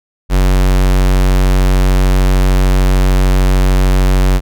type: tone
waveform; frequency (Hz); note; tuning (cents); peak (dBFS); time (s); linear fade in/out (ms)
square; 46.68; F#1; +16; -8; 0.29-4.41; 50
effects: none